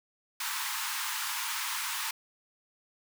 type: high-pass noise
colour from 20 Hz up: pink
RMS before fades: -34 dBFS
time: 0.4-2.11 s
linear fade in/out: 5 ms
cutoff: 870 Hz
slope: 96 dB/octave
effects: none